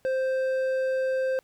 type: tone with hard clipping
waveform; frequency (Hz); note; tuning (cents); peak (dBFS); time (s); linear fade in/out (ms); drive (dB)
sine; 523.3; C5; 0; -25; 0.05-1.39; 0; 6
effects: pink hiss -66 dBFS RMS until 1.43 s